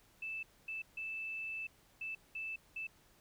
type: tone bursts at uneven times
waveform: sine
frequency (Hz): 2637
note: E7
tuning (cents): 0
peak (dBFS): -39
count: 6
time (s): 0.22-0.43 / 0.68-0.82 / 0.97-1.67 / 2.01-2.15 / 2.35-2.56 / 2.76-2.87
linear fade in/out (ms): 5
effects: pink hiss -67 dBFS RMS until 3.2 s